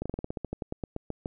slowing click train, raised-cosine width 2 ms, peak -19 dBFS, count 16, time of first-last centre 0.02-1.259 s, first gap 36 ms, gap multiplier 1.11, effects none

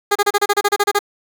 15% pulse tone bursts, 408.7 Hz, G#4, 28 cents flat, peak -6 dBFS, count 12, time 0.11-0.991 s, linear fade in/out 10 ms, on 45 ms, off 31 ms, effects none

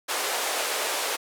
pink band-pass noise, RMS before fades -28 dBFS, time 0.08-1.17 s, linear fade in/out 20 ms, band 450 to 13000 Hz, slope 24 dB/octave, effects none

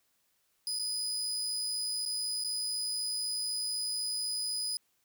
30% pulse tone with dropouts, 4978 Hz, D#8, in tune, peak -29 dBFS, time 0.67-4.77 s, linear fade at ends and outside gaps 1 ms, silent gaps 0.789-0.795 / 2.053-2.06 / 2.439-2.446 s, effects white hiss -74 dBFS RMS until 5.04 s

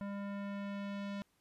square tone with low-pass filter sweep, 200.5 Hz, G3, 39 cents sharp, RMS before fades -41 dBFS, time 0.01-1.22 s, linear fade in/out 0 ms, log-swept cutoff 1500 to 4000 Hz, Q 1, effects pink hiss -75 dBFS RMS until 1.4 s + resampled to 32000 Hz

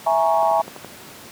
sine chord, A# half-diminished seventh, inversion second, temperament equal, 659.3 / 830.6 / 932.3 / 1108.7 Hz, E5 / G#5 / A#5 / C#6, 0 / 0 / 0 / 0 cents, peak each -19 / -19 / -22 / -25 dBFS, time 0.06-0.62 s, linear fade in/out 10 ms
click train, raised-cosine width 1 ms, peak -20 dBFS, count 6, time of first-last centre 0.43-0.847 s, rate 12 Hz
effects pink hiss -40 dBFS RMS until 1.31 s + high-pass 150 Hz 12 dB/octave

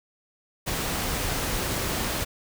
pink noise, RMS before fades -28 dBFS, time 0.66-2.25 s, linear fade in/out 20 ms, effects none

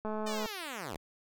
click train, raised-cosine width 1 ms, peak -24 dBFS, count 89, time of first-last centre 0.05-0.459 s, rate 215 Hz
5% pulse linear sweep, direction down, 618 to 60.3 Hz, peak -27 dBFS, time 0.26-0.97 s, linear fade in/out 10 ms
effects none

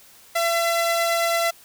sawtooth tone pair together, 675 / 2016 Hz, E5 / B6, +41 / +35 cents, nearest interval octave + perfect fifth, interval 1894 cents, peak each -16 / -25 dBFS, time 0.35-1.51 s, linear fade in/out 10 ms, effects white hiss -50 dBFS RMS until 1.64 s

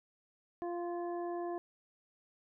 harmonic tone with a mistuned harmonic, 347.6 Hz, F4, 8 cents flat, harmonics 1 / 2 / 3 / 5, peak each -37 / -41 / -48 / -57 dBFS, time 0.62-1.58 s, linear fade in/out 0 ms, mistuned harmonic 5, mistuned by -15 cents, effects none

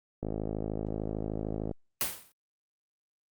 click train, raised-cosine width 2 ms, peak -20 dBFS, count 80, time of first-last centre 0.23-1.712 s, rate 53.3 Hz
white noise with exponential decay, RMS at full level -26 dBFS, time 2.01-2.32 s, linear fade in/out 1 ms, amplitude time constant 67 ms
effects Opus 32 kbps

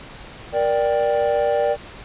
triangle chord, G minor, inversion first, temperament just, 470.4 / 588 / 784 Hz, Bb4 / D5 / G5, +16 / +2 / 0 cents, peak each -20 / -17 / -22 dBFS, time 0.52-1.77 s, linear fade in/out 50 ms, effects pink hiss -39 dBFS RMS until 2.04 s + resampled to 8000 Hz

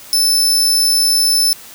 sawtooth tone, 5274 Hz, E8, in tune, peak -8 dBFS, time 0.13-1.53 s, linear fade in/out 0 ms, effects white hiss -37 dBFS RMS until 1.74 s

